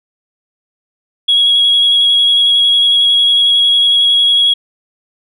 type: tone with vibrato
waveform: sine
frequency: 3322 Hz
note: G#7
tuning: in tune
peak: -6 dBFS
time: 1.28-4.54 s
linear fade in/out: 10 ms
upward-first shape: square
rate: 11 Hz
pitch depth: 9 cents each way
effects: tanh soft clip ceiling -3 dBFS